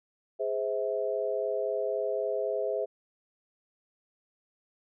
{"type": "chord", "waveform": "sine", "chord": "Ab augmented", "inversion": "none", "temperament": "just", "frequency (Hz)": [415.3, 519.1, 648.9], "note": ["Ab4", "C5", "E5"], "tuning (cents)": [0, -14, -27], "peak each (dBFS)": -32, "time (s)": [0.39, 2.86], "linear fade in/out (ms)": 20, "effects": []}